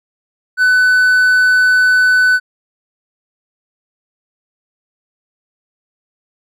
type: tone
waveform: triangle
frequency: 1500 Hz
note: F#6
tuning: 23 cents sharp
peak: -6 dBFS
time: 0.57-2.4 s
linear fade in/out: 50 ms
effects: none